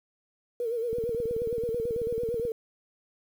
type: tone with vibrato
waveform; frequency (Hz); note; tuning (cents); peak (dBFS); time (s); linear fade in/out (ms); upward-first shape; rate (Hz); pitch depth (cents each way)
sine; 466.2; A#4; 0; -27; 0.6-2.52; 2; sine; 8.8; 82
type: click train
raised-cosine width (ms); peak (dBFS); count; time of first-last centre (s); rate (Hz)
3; -26; 29; 0.93-2.452; 18.4
effects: 9-bit